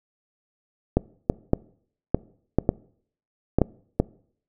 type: clicks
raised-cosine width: 2 ms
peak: -4 dBFS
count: 9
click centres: 0.97 / 1.299 / 1.534 / 2.146 / 2.586 / 2.691 / 3.586 / 3.617 / 4 s
effects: noise-tail reverb RT60 0.6 s tail -23 dB re dry